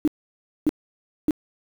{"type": "tone bursts", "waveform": "sine", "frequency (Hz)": 303.3, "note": "D#4", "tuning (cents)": -44, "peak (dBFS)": -15, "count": 3, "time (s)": [0.05, 1.308], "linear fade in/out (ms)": 0, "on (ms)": 26, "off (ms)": 590, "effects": ["7-bit"]}